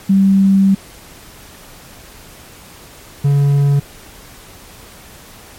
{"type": "tone pair in turn", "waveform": ["sine", "triangle"], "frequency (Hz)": [194.4, 141.71], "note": ["G3", "C#3"], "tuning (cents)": [-14, 39], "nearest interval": "perfect fourth", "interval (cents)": 547, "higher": "first", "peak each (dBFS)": -7, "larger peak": "neither", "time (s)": [[0.09, 0.75], [3.24, 3.8]], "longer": "first", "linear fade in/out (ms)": 10, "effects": ["pink hiss -39 dBFS RMS until 5.58 s", "MP3 64 kbps"]}